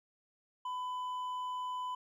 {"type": "tone with hard clipping", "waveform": "sine", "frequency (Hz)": 1002, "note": "B5", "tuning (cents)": 25, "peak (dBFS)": -37, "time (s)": [0.65, 1.95], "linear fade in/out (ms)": 5, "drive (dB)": 4, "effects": []}